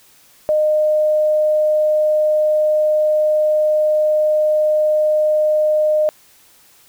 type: tone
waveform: sine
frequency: 612 Hz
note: D#5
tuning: 29 cents flat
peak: -12 dBFS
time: 0.49-6.09 s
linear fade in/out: 0 ms
effects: white hiss -50 dBFS RMS until 6.88 s